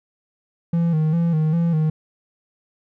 triangle tone with vibrato, 162.3 Hz, E3, 27 cents flat, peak -14 dBFS, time 0.73-1.9 s, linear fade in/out 5 ms, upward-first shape square, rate 2.5 Hz, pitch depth 68 cents each way, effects none

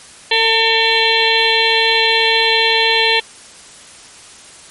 harmonic tone with a mistuned harmonic, 451 Hz, A4, 43 cents sharp, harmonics 1 / 2 / 4 / 5 / 6 / 7 / 8 / 9, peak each -19 / -19 / -19 / -19 / -19 / -19 / -19 / -19 dBFS, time 0.31-3.2 s, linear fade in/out 5 ms, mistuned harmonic 8, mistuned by -72 cents, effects white hiss -39 dBFS RMS until 4.7 s + MP3 48 kbps

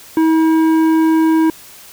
sine tone with tanh clipping, 320.9 Hz, E4, 46 cents flat, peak -11 dBFS, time 0.17-1.5 s, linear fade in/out 2 ms, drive 11 dB, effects white hiss -39 dBFS RMS until 1.92 s

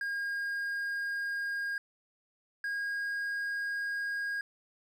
triangle tone pair in turn, 1623 / 1631.6 Hz, G#6 / G#6, -40 / -31 cents, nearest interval unison, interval 9 cents, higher second, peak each -30 / -30 dBFS, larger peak neither, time 0.01-1.78 / 2.64-4.41 s, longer neither, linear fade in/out 2 ms, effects none

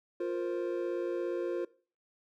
triangle chord, F suspended fourth, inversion none, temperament equal with one note detuned, 351.3 / 466.2 / 523.3 Hz, F4 / Bb4 / C5, +10 / 0 / 0 cents, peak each -31 / -36 / -36 dBFS, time 0.2-1.65 s, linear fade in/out 5 ms, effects noise-tail reverb RT60 0.4 s tail -20 dB re dry

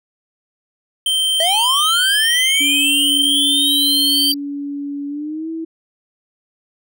square tone, 3124 Hz, G7, 7 cents flat, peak -15 dBFS, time 1.06-4.32 s, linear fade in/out 2 ms
square linear sweep, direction up, 622.3 to 4699 Hz, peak -18 dBFS, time 1.4-4.34 s, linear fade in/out 2 ms
sine tone with pitch glide, 284.5 to 324.9 Hz, C#4 to E4, +45 to -25 cents, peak -22 dBFS, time 2.6-5.65 s, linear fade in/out 10 ms, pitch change +230 cents, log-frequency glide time 5.08-5.49 s
effects none

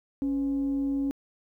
sine tone with frequency modulation, 277.2 Hz, C#4, in tune, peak -24 dBFS, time 0.22-1.11 s, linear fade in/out 0 ms, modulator 231 Hz, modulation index 0.21, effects tanh soft clip ceiling -20 dBFS + 11-bit

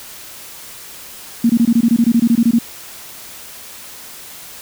sine tone bursts, 233.1 Hz, A#3, in tune, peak -8 dBFS, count 15, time 1.44-2.588 s, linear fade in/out 5 ms, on 56 ms, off 22 ms, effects white hiss -35 dBFS RMS until 4.61 s

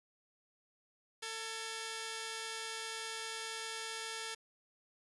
5% pulse tone pair together, 447.5 / 1688.2 Hz, A4 / G#6, +29 / +28 cents, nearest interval octave + major seventh, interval 2299 cents, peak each -30 / -33 dBFS, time 1.22-4.35 s, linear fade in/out 10 ms, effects resampled to 24000 Hz + 10-bit

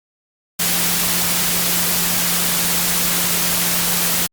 sine tone in noise, 174.7 Hz, F3, 1 cent sharp, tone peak -28 dBFS, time 0.59-4.27 s, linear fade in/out 10 ms, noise white, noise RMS -18 dBFS, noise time 0.59-4.27 s, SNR -13 dB, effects Opus 48 kbps

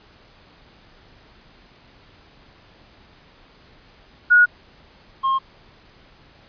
sine / triangle tone pair in turn, 1451 / 1069.3 Hz, F#6 / C6, -34 / +37 cents, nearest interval perfect fourth, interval 529 cents, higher first, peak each -9 / -15 dBFS, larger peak first, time 4.3-4.46 / 5.23-5.39 s, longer neither, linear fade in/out 20 ms, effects pink hiss -51 dBFS RMS until 6.48 s + resampled to 11025 Hz

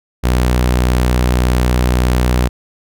sawtooth tone, 61.74 Hz, B1, in tune, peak -7 dBFS, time 0.23-2.49 s, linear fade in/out 20 ms, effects none

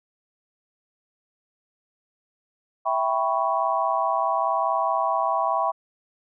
sine chord, C# half-diminished seventh, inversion first, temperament equal, 659.3 / 784 / 987.8 / 1108.7 Hz, E5 / G5 / B5 / C#6, 0 / 0 / 0 / 0 cents, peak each -26 dBFS, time 2.85-5.72 s, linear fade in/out 20 ms, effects none

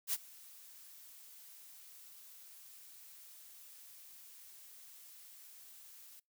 blue noise with ADSR envelope, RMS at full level -33 dBFS, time 0.07-6.2 s, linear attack 63 ms, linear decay 35 ms, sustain -23 dB, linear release 8 ms, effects noise-tail reverb RT60 0.2 s tail -25 dB re dry

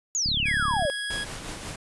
sine exponential sweep, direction down, 7040 to 530 Hz, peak -23 dBFS, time 0.15-0.9 s, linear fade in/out 0 ms
click train, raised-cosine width 5 ms, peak -21 dBFS, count 22, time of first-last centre 0.26-0.852 s, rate 35.5 Hz
25% pulse tone, 1661.2 Hz, G#6, in tune, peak -25 dBFS, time 0.45-1.25 s, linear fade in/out 20 ms
pink noise with tremolo, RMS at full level -35 dBFS, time 1.1-1.76 s, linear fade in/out 5 ms, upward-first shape sine, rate 5.6 Hz, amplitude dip 35%
effects resampled to 24000 Hz

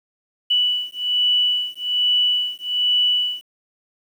sine beating tone pair, 2960 / 2961.2 Hz, F#7 / F#7, 0 / +1 cents, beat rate 1.2 Hz, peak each -20 dBFS, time 0.5-3.42 s, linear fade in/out 10 ms, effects 8-bit

